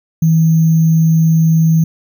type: tone with sample-and-hold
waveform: sine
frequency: 161.7 Hz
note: E3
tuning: 33 cents flat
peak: -7 dBFS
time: 0.22-1.84 s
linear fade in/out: 5 ms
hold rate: 6300 Hz
effects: none